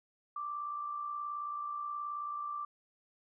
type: tone with amplitude modulation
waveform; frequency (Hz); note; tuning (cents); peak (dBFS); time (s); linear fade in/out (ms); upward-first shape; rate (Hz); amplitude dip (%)
sine; 1174.7; D6; 0; -34; 0.36-2.65; 5; sine; 58.7; 45
effects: none